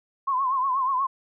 sine tone with vibrato, 1055 Hz, C6, 14 cents sharp, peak -21 dBFS, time 0.27-1.07 s, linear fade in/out 10 ms, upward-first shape triangle, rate 8.3 Hz, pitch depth 110 cents each way, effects none

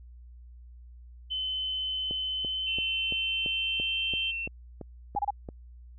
sine tone with pitch glide, 3048 to 3130 Hz, G7 to G7, -49 to -3 cents, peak -29 dBFS, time 1.3-4.32 s, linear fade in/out 20 ms, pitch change +46 cents, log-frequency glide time 2.37-4 s
click train, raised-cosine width 2 ms, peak -25 dBFS, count 11, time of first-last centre 2.11-5.488 s, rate 2.96 Hz
sine tone, 2700 Hz, E7, 41 cents sharp, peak -31 dBFS, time 2.66-4.48 s, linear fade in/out 20 ms
sine tone bursts, 816 Hz, G#5, 31 cents flat, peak -24 dBFS, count 3, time 5.16-5.306 s, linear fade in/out 5 ms, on 30 ms, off 28 ms
effects added 60 Hz sine -46 dBFS peak until 5.98 s

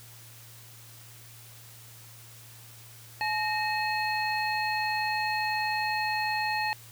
harmonic tone with a mistuned harmonic, 856 Hz, A5, 48 cents flat, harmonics 1 / 2 / 3 / 5, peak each -29 / -32 / -34 / -36 dBFS, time 3.21-6.73 s, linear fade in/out 0 ms, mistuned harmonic 2, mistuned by +130 cents, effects added 115 Hz sine -51 dBFS peak until 6.91 s + white hiss -51 dBFS RMS until 6.91 s

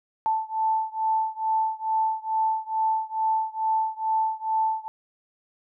sine beating tone pair, 880 / 882.3 Hz, A5 / A5, 0 / +5 cents, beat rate 2.3 Hz, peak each -25 / -26 dBFS, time 0.26-4.88 s, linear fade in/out 0 ms, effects none

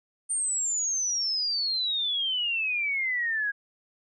sine exponential sweep, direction down, 8960 to 1626 Hz, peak -25 dBFS, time 0.29-3.52 s, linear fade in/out 20 ms, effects none

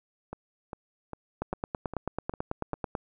two click trains, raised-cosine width 1 ms, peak -23 / -16 dBFS, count 7 / 15, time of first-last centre 0.33-2.74 / 1.42-2.952 s, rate 2.49 / 9.14 Hz, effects none

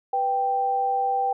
sine tone pair together, 493 / 784 Hz, B4 / G5, -3 / 0 cents, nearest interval minor sixth, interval 803 cents, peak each -30 / -21 dBFS, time 0.13-1.33 s, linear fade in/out 5 ms, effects none

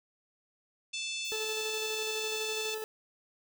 harmonic tone, 879 Hz, A5, 2 cents flat, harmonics 3 / 4 / 5 / 6 / 7 / 8 / 9 / 10, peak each -38 / -39 / -44 / -46 / -44 / -46 / -51 / -51 dBFS, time 0.93-2.75 s, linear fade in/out 10 ms
violet noise, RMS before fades -48 dBFS, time 1.25-2.84 s, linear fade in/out 0 ms
40% pulse tone with tremolo, 435.3 Hz, A4, 19 cents flat, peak -34 dBFS, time 1.32-2.84 s, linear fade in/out 0 ms, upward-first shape square, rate 12 Hz, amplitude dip 30%
effects none

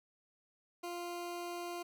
20% pulse tone, 348.6 Hz, F4, 3 cents flat, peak -35 dBFS, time 0.83-1.83 s, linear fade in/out 10 ms, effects none

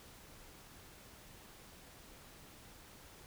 silence, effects pink hiss -57 dBFS RMS until 3.26 s

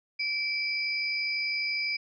sine tone pair together, 2325 / 4927 Hz, D7 / D#8, -18 / -18 cents, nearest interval octave + minor second, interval 1300 cents, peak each -29 / -32 dBFS, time 0.19-1.97 s, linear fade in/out 10 ms, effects none

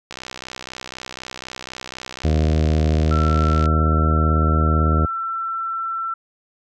click train, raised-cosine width 0.2 ms, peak -14 dBFS, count 228, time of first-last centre 0.11-3.657 s, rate 64 Hz
harmonic tone, 78 Hz, D#2, 5 cents sharp, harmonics 1 / 2 / 3 / 4 / 5 / 6 / 7 / 8 / 9, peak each -16 / -22 / -26 / -28 / -30 / -32 / -33 / -34 / -35 dBFS, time 2.24-5.06 s, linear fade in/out 5 ms
sine tone, 1342 Hz, E6, 31 cents sharp, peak -22 dBFS, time 3.11-6.14 s, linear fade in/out 5 ms
effects none

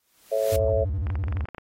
white noise with exponential growth, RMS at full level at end -33 dBFS, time 0-0.56 s, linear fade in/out 1 ms, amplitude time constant 120 ms
sine chord, A major, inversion none, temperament just, 440 / 550 / 660 Hz, A4 / C#5 / E5, 0 / -14 / +2 cents, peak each -28 / -23 / -26 dBFS, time 0.31-0.85 s, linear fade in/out 20 ms
triangle tone with vibrato, 82.41 Hz, E2, in tune, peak -22 dBFS, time 0.52-1.45 s, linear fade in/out 5 ms, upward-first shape square, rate 12 Hz, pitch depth 280 cents each way
clicks, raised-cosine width 0.5 ms, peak -22 dBFS, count 12, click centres 1.069 / 1.102 / 1.155 / 1.239 / 1.283 / 1.325 / 1.37 / 1.408 / 1.455 / 1.487 / 1.547 / 1.582 s
effects AAC 48 kbps

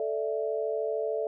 sine chord, A suspended fourth, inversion none, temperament just, 440 / 586.7 / 660 Hz, A4 / D5 / E5, 0 / -2 / +2 cents, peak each -30 / -33 / -33 dBFS, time 0-1.27 s, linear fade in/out 2 ms, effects none

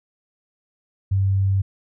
sine tone, 97.1 Hz, G2, 16 cents flat, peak -16 dBFS, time 1.11-1.62 s, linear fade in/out 10 ms, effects none

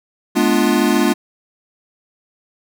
square chord, G# diminished seventh, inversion none, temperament equal with one note detuned, 212.8 / 246.9 / 293.7 / 349.2 Hz, G#3 / B3 / D4 / F4, +42 / 0 / 0 / 0 cents, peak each -19 dBFS, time 0.35-1.14 s, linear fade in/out 20 ms, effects none

